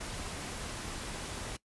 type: noise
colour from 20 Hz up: pink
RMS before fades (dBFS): -40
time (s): 0-1.57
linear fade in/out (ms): 10
effects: noise-tail reverb RT60 0.1 s tail -20 dB re dry + resampled to 24000 Hz